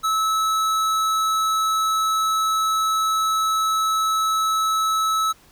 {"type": "tone with hard clipping", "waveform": "sine", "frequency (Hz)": 1300, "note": "E6", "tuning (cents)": -24, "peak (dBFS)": -20, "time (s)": [0.03, 5.33], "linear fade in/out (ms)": 20, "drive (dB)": 16, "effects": ["pink hiss -53 dBFS RMS until 5.51 s"]}